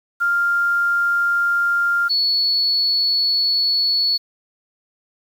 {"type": "tone pair in turn", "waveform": "sine", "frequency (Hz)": [1396.9, 4409], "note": ["F6", "C#8"], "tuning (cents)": [0, -10], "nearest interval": "octave + minor sixth", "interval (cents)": 1990, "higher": "second", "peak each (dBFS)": -15, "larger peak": "neither", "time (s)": [[0.2, 2.09], [2.09, 4.18]], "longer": "second", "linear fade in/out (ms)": 20, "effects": ["7-bit"]}